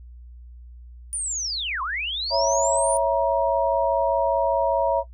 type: linear two-way sweep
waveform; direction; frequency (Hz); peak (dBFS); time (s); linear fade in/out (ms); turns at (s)
sine; down then up; 9600 to 983 to 9600; -25; 1.13-2.97; 0; 1.82
type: chord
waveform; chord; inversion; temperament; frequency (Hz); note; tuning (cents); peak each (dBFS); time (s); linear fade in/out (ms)
sine; A# diminished; first; equal with one note detuned; 554.4 / 659.3 / 948.6; C#5 / E5 / A#5; 0 / 0 / +30; -22; 2.3-5.04; 50
effects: noise-tail reverb RT60 0.1 s tail -18 dB re dry + added 60 Hz sine -40 dBFS peak until 5.13 s